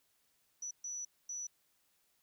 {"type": "tone bursts at uneven times", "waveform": "sine", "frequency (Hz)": 5920, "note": "F#8", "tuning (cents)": 0, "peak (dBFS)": -39, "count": 3, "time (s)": [[0.62, 0.71], [0.84, 1.05], [1.29, 1.47]], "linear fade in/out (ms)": 5, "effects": ["white hiss -75 dBFS RMS until 2.22 s"]}